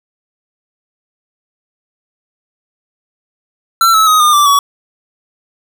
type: tone with pitch steps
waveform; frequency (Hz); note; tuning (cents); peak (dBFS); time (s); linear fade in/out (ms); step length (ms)
square; 1348 / 1301.3 / 1256.3 / 1212.8 / 1170.8 / 1130.3; E6 / E6 / D#6 / D#6 / D6 / C#6; +38 / -23 / +16 / -45 / -6 / +33; -7; 3.81-4.59; 2; 130
effects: none